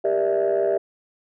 sine chord, E half-diminished seventh, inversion first, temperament just, 395.6 / 474.7 / 593.3 / 659.3 Hz, G4 / Bb4 / D5 / E5, +16 / +31 / +18 / 0 cents, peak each -21 / -26 / -23 / -22 dBFS, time 0.04-0.78 s, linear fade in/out 10 ms, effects tanh soft clip ceiling -13 dBFS

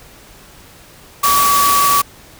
sine tone in noise, 1140 Hz, C#6, 48 cents sharp, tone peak -11 dBFS, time 1.23-2.02 s, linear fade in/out 10 ms, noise white, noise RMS -17 dBFS, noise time 1.23-2.02 s, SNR +3 dB, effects pink hiss -42 dBFS RMS until 2.39 s

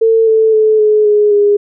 sine tone with pitch steps, 450 / 441.8 / 433.7 / 425.7 / 417.9 / 410.3 Hz, A4 / A4 / A4 / G#4 / G#4 / G#4, +39 / +7 / -25 / +43 / +11 / -21 cents, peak -6 dBFS, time 0.01-1.57 s, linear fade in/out 10 ms, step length 260 ms, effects none

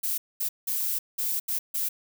violet noise bursts at uneven times, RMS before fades -28 dBFS, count 6, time 0.03-0.18 / 0.4-0.49 / 0.67-0.99 / 1.18-1.4 / 1.48-1.59 / 1.74-1.89 s, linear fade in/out 10 ms, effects none

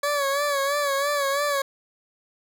20% pulse tone with vibrato, 566 Hz, C#5, 36 cents sharp, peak -17 dBFS, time 0.03-1.62 s, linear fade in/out 5 ms, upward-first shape sine, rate 3 Hz, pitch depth 59 cents each way, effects none

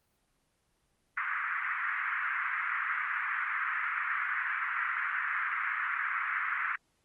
pink band-pass noise, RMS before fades -33 dBFS, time 1.17-6.76 s, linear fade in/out 5 ms, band 1200 to 2100 Hz, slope 48 dB/octave, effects pink hiss -74 dBFS RMS until 7.04 s + Opus 24 kbps

